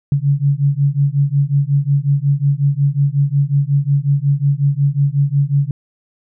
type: beating tone pair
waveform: sine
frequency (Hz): 138.59 / 144.09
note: C#3 / D3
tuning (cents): 0 / -33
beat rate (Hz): 5.5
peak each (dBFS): -15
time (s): 0.12-5.71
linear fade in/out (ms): 2
effects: none